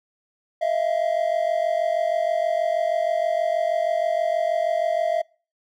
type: tone pair together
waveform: triangle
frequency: 637 / 683.3 Hz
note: D#5 / F5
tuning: +41 / -38 cents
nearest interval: minor second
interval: 121 cents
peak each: -21 dBFS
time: 0.61-5.22 s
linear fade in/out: 10 ms
effects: noise-tail reverb RT60 0.4 s tail -25 dB re dry